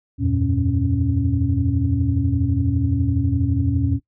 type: tone cluster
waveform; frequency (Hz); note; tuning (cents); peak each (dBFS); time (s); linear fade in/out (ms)
sine; 82 / 94 / 119.1 / 276.3; E2 / F#2 / A#2 / C#4; -9 / +28 / +38 / -6; -22; 0.18-4; 50
effects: noise-tail reverb RT60 0.1 s tail -20 dB re dry + tanh soft clip ceiling -6 dBFS